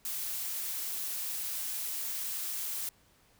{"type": "noise", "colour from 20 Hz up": "blue", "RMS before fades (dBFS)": -36, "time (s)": [0.05, 2.89], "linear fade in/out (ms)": 2, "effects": ["pink hiss -65 dBFS RMS until 3.39 s"]}